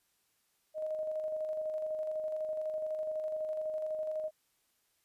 sine tone with tremolo, 622.3 Hz, D#5, in tune, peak -32 dBFS, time 0.74-4.31 s, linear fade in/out 50 ms, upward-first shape square, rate 12 Hz, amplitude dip 30%, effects white hiss -75 dBFS RMS until 5.04 s + resampled to 32000 Hz

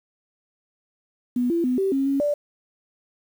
sine tone with pitch steps, 246 / 338.3 / 251.9 / 387.2 / 271.6 / 276.1 / 585 Hz, B3 / E4 / B3 / G4 / C#4 / C#4 / D5, -7 / +45 / +34 / -21 / -35 / -7 / -7 cents, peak -19 dBFS, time 1.36-2.34 s, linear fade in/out 5 ms, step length 140 ms, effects 8-bit

